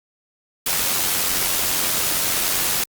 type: noise with amplitude modulation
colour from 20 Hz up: white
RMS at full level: -19 dBFS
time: 0.66-2.84 s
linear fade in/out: 5 ms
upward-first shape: sine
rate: 90.3 Hz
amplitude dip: 40%
effects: Opus 48 kbps